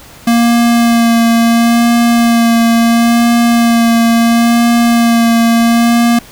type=tone with vibrato; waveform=square; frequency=233.1 Hz; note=A#3; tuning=in tune; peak=-7 dBFS; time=0.27-6.19 s; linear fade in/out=5 ms; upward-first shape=sine; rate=0.73 Hz; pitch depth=17 cents each way; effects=pink hiss -36 dBFS RMS until 6.31 s